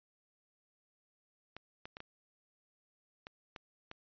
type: clicks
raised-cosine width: 0.3 ms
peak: -29 dBFS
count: 7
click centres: 1.566 / 1.855 / 1.969 / 2.004 / 3.269 / 3.562 / 3.914 s
effects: resampled to 11025 Hz